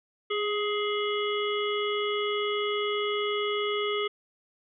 harmonic tone with a mistuned harmonic, 419 Hz, G#4, 15 cents sharp, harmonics 1 / 3 / 5 / 7 / 8, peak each -28 / -33 / -35 / -36 / -37 dBFS, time 0.3-4.08 s, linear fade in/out 10 ms, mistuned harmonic 1, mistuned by -16 cents, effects none

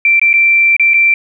sine tone with dropouts, 2349 Hz, D7, in tune, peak -6 dBFS, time 0.05-1.14 s, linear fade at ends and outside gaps 2 ms, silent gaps 0.196-0.215 / 0.331-0.338 / 0.766-0.796 / 0.936-0.941 s, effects 8-bit

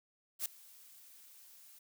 blue noise with ADSR envelope, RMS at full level -34 dBFS, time 0.39-1.79 s, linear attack 66 ms, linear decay 4 ms, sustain -24 dB, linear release 7 ms, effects none

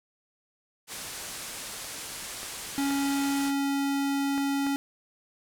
white low-pass noise, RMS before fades -39 dBFS, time 0.87-3.53 s, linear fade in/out 50 ms, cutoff 11000 Hz, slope 24 dB/octave
clicks, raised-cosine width 0.5 ms, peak -24 dBFS, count 4, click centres 2.431 / 2.908 / 4.379 / 4.667 s
square tone, 278.4 Hz, C#4, 8 cents sharp, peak -26 dBFS, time 2.78-4.76 s, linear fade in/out 0 ms
effects none

